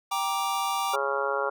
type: chord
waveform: square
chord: G minor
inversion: none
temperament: just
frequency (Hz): 784 / 940.8 / 1176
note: G5 / Bb5 / D6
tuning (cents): 0 / +16 / +2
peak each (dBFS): -31 / -32 / -30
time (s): 0.11-0.96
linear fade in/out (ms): 10
type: harmonic tone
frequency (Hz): 138.59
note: C#3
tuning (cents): 0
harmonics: 3 / 4 / 5 / 6 / 7 / 8 / 9 / 10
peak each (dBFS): -32 / -30 / -40 / -34 / -35 / -33 / -38 / -31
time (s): 0.93-1.5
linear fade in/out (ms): 10
effects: none